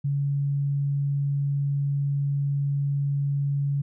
sine tone, 141.1 Hz, C#3, 31 cents sharp, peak -22 dBFS, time 0.04-3.82 s, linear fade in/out 10 ms, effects none

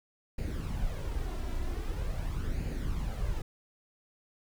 brown noise with flanger, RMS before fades -33 dBFS, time 0.38-3.42 s, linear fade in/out 5 ms, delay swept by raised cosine 0.43 to 3.03 ms, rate 0.44 Hz, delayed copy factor +0.55, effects none

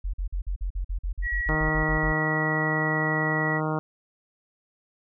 sine tone bursts, 45 Hz, F#1, 47 cents flat, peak -25 dBFS, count 15, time 0.04-2.124 s, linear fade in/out 10 ms, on 96 ms, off 46 ms
sine tone with pitch glide, 1918 to 1933.6 Hz, A#6 to B6, +49 to -37 cents, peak -26 dBFS, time 1.22-3.61 s, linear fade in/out 50 ms, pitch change +14 cents, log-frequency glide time 1.45-1.57 s
harmonic tone, 155.56 Hz, D#3, in tune, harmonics 1 / 2 / 3 / 4 / 5 / 6 / 7 / 8 / 9, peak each -28 / -31 / -33 / -34 / -35 / -36 / -36 / -37 / -38 dBFS, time 1.49-3.79 s, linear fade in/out 0 ms
effects none

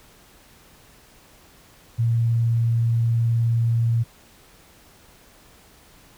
sine tone with vibrato, 116 Hz, A#2, 8 cents flat, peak -17 dBFS, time 1.98-4.04 s, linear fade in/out 20 ms, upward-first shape sine, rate 19 Hz, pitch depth 11 cents each way, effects pink hiss -52 dBFS RMS until 6.17 s

